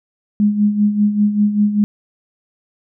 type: tone with tremolo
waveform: sine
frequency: 207.7 Hz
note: G#3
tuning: in tune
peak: -9 dBFS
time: 0.4-1.84 s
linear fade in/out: 0 ms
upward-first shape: sine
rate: 5.1 Hz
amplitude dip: 65%
effects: none